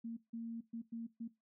sine tone bursts at uneven times, 229.9 Hz, A#3, 24 cents flat, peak -40 dBFS, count 5, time 0.04-0.17 / 0.33-0.61 / 0.73-0.82 / 0.92-1.07 / 1.2-1.28 s, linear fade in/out 10 ms, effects noise-tail reverb RT60 0.2 s tail -18 dB re dry

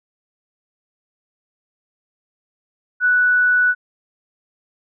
sine tone, 1480 Hz, F#6, in tune, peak -12 dBFS, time 3-3.75 s, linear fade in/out 50 ms, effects none

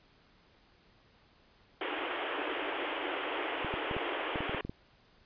pink band-pass noise, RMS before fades -36 dBFS, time 1.81-4.61 s, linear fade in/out 2 ms, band 290 to 3300 Hz, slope 96 dB/octave
clicks, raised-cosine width 3 ms, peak -25 dBFS, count 10, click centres 3.647 / 3.74 / 3.912 / 3.966 / 4.358 / 4.406 / 4.495 / 4.547 / 4.65 / 4.695 s
effects pink hiss -64 dBFS RMS until 5.25 s + resampled to 11025 Hz

